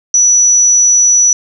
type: tone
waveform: sine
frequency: 5910 Hz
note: F#8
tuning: 3 cents flat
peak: -5 dBFS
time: 0.14-1.33 s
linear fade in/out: 2 ms
effects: none